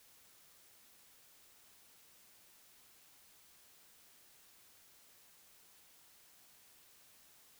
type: silence
effects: white hiss -64 dBFS RMS until 7.59 s